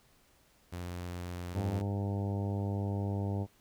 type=tone; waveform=sawtooth; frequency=88.4 Hz; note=F2; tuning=22 cents sharp; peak=-34 dBFS; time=0.72-1.82 s; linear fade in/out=10 ms
type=harmonic tone; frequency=99.9 Hz; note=G2; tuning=33 cents sharp; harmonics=1 / 2 / 3 / 4 / 5 / 6 / 7 / 8 / 9; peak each=-32 / -38 / -42 / -44 / -46 / -48 / -49 / -50 / -51 dBFS; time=1.53-3.47 s; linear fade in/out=50 ms
effects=pink hiss -66 dBFS RMS until 3.6 s